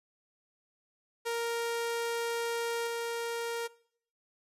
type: tone with level steps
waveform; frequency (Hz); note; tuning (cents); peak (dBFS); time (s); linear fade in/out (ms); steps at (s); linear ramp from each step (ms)
sawtooth; 466.2; A#4; 0; -27 / -29; 1.25-3.68; 20; 2.87; 2
effects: noise-tail reverb RT60 0.6 s tail -21 dB re dry + resampled to 32000 Hz